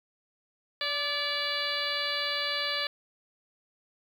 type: harmonic tone with a mistuned harmonic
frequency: 577 Hz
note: D5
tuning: 31 cents flat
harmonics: 1 / 2 / 3 / 4 / 5 / 6 / 7 / 8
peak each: -38 / -38 / -35 / -37 / -37 / -36 / -35 / -37 dBFS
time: 0.81-2.87 s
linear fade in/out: 2 ms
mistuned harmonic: 2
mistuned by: +33 cents
effects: 9-bit